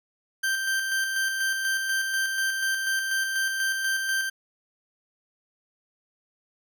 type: tone with tremolo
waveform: 40% pulse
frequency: 1568 Hz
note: G6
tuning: in tune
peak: -22 dBFS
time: 0.43-4.3 s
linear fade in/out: 10 ms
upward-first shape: square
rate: 4.1 Hz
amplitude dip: 35%
effects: none